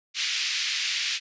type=band-pass noise; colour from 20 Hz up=pink; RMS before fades=-28 dBFS; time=0.14-1.2 s; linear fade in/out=50 ms; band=2200 to 5800 Hz; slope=24 dB/octave; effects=resampled to 16000 Hz